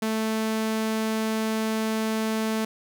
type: tone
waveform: sawtooth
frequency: 220 Hz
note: A3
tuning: in tune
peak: -20 dBFS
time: 0.02-2.65 s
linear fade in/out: 5 ms
effects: none